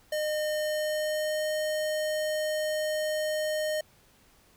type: tone with pitch glide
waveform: square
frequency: 610 to 615.3 Hz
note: D#5 to D#5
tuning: -34 to -19 cents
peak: -28 dBFS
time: 0.12-3.81 s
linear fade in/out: 5 ms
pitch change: +15 cents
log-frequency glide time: 0.59-1.47 s
effects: pink hiss -61 dBFS RMS until 4.56 s